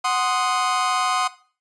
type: chord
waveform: 40% pulse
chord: C diminished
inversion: second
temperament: equal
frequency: 740 / 1046.5 / 1244.5 Hz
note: Gb5 / C6 / Eb6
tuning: 0 / 0 / 0 cents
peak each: -23 dBFS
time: 0.04-1.28 s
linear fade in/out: 10 ms
effects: noise-tail reverb RT60 0.4 s tail -17 dB re dry + resampled to 22050 Hz